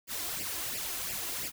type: noise with flanger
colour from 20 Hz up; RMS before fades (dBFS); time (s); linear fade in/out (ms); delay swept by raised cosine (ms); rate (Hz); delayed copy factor
white; -36; 0.07-1.52; 50; 0.39 to 2.99; 2.9; +0.75
effects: none